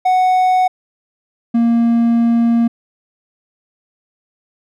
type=tone pair in turn; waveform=triangle; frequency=740 / 233.1 Hz; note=F#5 / A#3; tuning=0 / 0 cents; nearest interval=octave + minor sixth; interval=2000 cents; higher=first; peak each=-8 dBFS; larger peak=neither; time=0.05-0.68 / 1.54-2.68 s; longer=second; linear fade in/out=10 ms; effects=none